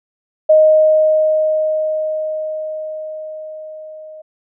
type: tone with level ramp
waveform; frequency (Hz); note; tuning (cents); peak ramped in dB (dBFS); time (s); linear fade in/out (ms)
sine; 622.3; D#5; 0; -5 to -32; 0.49-4.22; 10
effects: none